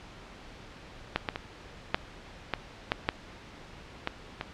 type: clicks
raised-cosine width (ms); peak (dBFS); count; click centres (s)
0.3; -9 / -12 / -16 / -7 / -11 / -8 / -8 / -12 / -16; 9; 1.16 / 1.288 / 1.359 / 1.945 / 2.537 / 2.919 / 3.089 / 4.074 / 4.411
effects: pink hiss -48 dBFS RMS until 4.53 s + low-pass 4000 Hz 12 dB/octave